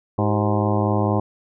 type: harmonic tone with a mistuned harmonic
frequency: 104.4 Hz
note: G#2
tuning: 10 cents sharp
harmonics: 1 / 2 / 3 / 4 / 5 / 6 / 7 / 8 / 9 / 10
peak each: -21 / -24 / -26 / -27 / -28 / -29 / -29 / -30 / -31 / -31 dBFS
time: 0.18-1.2 s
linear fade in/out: 5 ms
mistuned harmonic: 4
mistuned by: -100 cents
effects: none